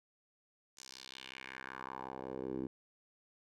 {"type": "tone with band-pass filter sweep", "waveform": "10% pulse", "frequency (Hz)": 65.41, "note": "C2", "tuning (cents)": 0, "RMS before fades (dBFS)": -45, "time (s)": [0.77, 2.67], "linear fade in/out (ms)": 5, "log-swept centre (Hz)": [6600, 300], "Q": 2.4, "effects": []}